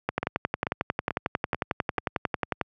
two click trains, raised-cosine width 0.5 ms, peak -9 / -13 dBFS, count 29 / 5, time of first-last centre 0.09-2.613 / 0.23-1.984 s, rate 11.1 / 2.28 Hz, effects high-pass 80 Hz 12 dB/octave

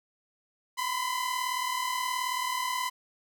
sawtooth tone pair together, 990 / 1028.7 Hz, B5 / C6, +4 / -30 cents, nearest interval minor second, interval 66 cents, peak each -28 dBFS, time 0.77-2.9 s, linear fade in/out 20 ms, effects none

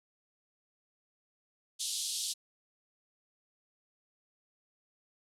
pink band-pass noise, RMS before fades -36 dBFS, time 1.79-2.34 s, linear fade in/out 20 ms, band 3300 to 11000 Hz, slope 48 dB/octave, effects none

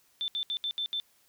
sine tone bursts at uneven times, 3544 Hz, A7, 12 cents sharp, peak -29 dBFS, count 6, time 0.21-0.28 / 0.35-0.43 / 0.5-0.57 / 0.64-0.71 / 0.78-0.86 / 0.93-1 s, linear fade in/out 0 ms, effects white hiss -66 dBFS RMS until 1.28 s

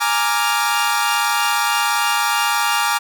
sawtooth chord, Bb dominant seventh, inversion third, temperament equal, 830.6 / 932.3 / 1174.7 / 1396.9 Hz, Ab5 / Bb5 / D6 / F6, 0 / 0 / 0 / 0 cents, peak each -18 dBFS, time 0-2.99 s, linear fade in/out 20 ms, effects none

